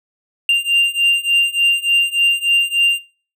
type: beating tone pair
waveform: triangle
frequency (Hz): 2786 / 2789.4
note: F7 / F7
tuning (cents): -5 / -3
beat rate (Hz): 3.4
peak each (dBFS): -14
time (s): 0.49-2.99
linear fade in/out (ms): 2
effects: noise-tail reverb RT60 0.4 s tail -20 dB re dry